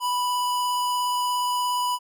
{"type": "tone with vibrato", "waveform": "square", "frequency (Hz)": 987.8, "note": "B5", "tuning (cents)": 0, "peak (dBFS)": -23, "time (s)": [0, 1.99], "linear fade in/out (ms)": 50, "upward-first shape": "triangle", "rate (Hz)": 17, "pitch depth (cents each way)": 10, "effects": []}